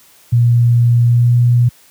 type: tone with pitch glide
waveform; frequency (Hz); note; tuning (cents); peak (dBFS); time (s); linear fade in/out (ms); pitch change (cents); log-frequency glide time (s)
sine; 119.2 to 121; A#2 to B2; +39 to -35; -7; 0.32-1.69; 10; +26; 1.06-1.35
effects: white hiss -47 dBFS RMS until 1.9 s + high-pass 60 Hz 12 dB/octave